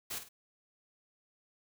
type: noise with echo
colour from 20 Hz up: white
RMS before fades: -39 dBFS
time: 0.1-0.19 s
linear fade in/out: 10 ms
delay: 50 ms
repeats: 2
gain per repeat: -9 dB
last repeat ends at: 0.29 s
effects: none